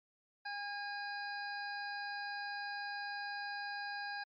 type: harmonic tone with a mistuned harmonic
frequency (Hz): 814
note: G#5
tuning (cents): -35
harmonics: 1 / 2 / 3 / 5 / 6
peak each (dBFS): -43 / -42 / -53 / -52 / -50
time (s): 0.45-4.24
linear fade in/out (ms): 10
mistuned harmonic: 3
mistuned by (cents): +21
effects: MP3 48 kbps